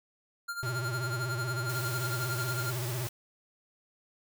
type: tone with tremolo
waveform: square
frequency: 1396.9 Hz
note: F6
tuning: in tune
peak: -33 dBFS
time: 0.48-2.71 s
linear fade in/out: 10 ms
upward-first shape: sine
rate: 11 Hz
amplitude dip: 70%
type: tone with vibrato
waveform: square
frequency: 122.6 Hz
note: B2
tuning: 12 cents flat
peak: -33 dBFS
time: 0.63-3.07 s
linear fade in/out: 0 ms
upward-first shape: sine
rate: 16 Hz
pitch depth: 130 cents each way
type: noise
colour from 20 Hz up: white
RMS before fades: -41 dBFS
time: 1.69-3.09 s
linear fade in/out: 5 ms
effects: none